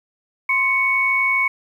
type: tone pair together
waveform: sine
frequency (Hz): 1048.6 / 2222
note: C6 / C#7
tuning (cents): +3 / +4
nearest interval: octave + minor second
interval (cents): 1301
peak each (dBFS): -23 / -16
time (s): 0.49-1.48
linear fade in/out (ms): 5
effects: 8-bit